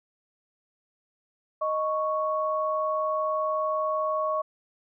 sine tone pair together, 622.2 / 1108.7 Hz, D#5 / C#6, 0 / 0 cents, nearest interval minor seventh, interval 1000 cents, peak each -27 dBFS, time 1.61-4.42 s, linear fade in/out 10 ms, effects none

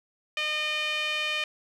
sawtooth tone with band-pass filter, 609 Hz, D#5, 37 cents flat, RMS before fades -29 dBFS, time 0.37-1.44 s, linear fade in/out 2 ms, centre 2700 Hz, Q 3.6, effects none

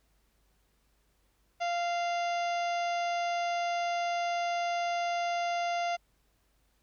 harmonic tone, 694 Hz, F5, 11 cents flat, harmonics 1 / 2 / 3 / 4 / 5 / 6 / 7 / 8 / 9, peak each -29 / -41 / -40 / -43 / -47 / -54 / -48 / -58 / -51 dBFS, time 1.6-5.97 s, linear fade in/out 20 ms, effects added 50 Hz sine -70 dBFS peak until 6.82 s + pink hiss -73 dBFS RMS until 6.82 s

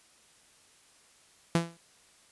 sawtooth tone with exponential decay, 168.3 Hz, E3, 36 cents sharp, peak -16 dBFS, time 1.55-1.77 s, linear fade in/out 2 ms, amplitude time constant 47 ms, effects white hiss -61 dBFS RMS until 2.31 s + resampled to 24000 Hz

